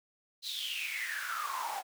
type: noise with high-pass filter sweep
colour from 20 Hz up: pink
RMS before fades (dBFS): -37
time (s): 0.42-1.83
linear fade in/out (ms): 50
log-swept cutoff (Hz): 4100 to 740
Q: 10
effects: none